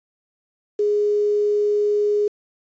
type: tone with quantisation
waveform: sine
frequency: 415.3 Hz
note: G#4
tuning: in tune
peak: -16 dBFS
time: 0.79-2.28 s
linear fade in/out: 5 ms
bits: 7
effects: resampled to 16000 Hz